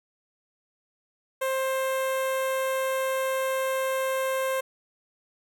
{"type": "tone with notch filter", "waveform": "sawtooth", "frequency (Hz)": 528, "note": "C5", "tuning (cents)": 16, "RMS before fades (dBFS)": -27, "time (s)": [1.41, 4.61], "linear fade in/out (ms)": 10, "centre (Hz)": 4800, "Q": 1.1, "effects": []}